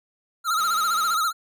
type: tone with vibrato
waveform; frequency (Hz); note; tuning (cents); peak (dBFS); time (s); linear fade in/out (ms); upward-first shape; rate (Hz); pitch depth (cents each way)
square; 1319; E6; +1; -21; 0.44-1.33; 50; sine; 15; 100
type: click train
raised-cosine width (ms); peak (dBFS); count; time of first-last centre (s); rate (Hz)
0.2; -27; 116; 0.59-1.146; 207
effects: none